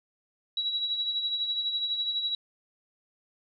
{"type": "tone with tremolo", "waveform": "sine", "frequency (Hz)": 3894, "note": "B7", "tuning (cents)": -25, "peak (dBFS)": -25, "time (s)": [0.57, 2.35], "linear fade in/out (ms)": 2, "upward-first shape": "sine", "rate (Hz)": 12, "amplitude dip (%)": 50, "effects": []}